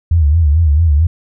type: tone with vibrato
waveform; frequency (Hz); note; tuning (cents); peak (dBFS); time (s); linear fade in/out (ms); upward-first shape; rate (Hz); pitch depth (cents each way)
sine; 78; D#2; +5; -7; 0.11-1.07; 5; sine; 4.5; 150
effects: none